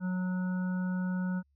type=harmonic tone; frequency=183.3 Hz; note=F#3; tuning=16 cents flat; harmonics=1 / 3 / 5 / 7 / 8; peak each=-29 / -48 / -48 / -53 / -45 dBFS; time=0-1.43 s; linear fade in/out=50 ms; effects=added 70 Hz sine -68 dBFS peak until 1.55 s